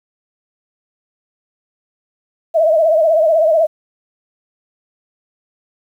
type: tone with vibrato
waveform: sine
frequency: 640 Hz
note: D#5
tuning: 49 cents sharp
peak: -9 dBFS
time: 2.54-3.67 s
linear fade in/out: 20 ms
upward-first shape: triangle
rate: 16 Hz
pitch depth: 110 cents each way
effects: 8-bit